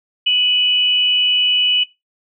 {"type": "tone pair together", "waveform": "sine", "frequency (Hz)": [2530, 2960], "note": ["D#7", "F#7"], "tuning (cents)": [28, 0], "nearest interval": "minor third", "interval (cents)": 272, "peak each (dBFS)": [-21, -12], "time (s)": [0.26, 1.84], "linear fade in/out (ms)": 10, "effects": ["noise-tail reverb RT60 0.2 s tail -17 dB re dry"]}